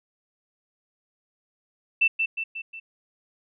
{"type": "tone with echo", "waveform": "sine", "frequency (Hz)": 2669, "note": "E7", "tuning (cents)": 21, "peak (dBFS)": -16, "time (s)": [2.01, 2.08], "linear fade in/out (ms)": 10, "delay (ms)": 180, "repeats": 4, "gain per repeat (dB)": -5, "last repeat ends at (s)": 2.8, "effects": []}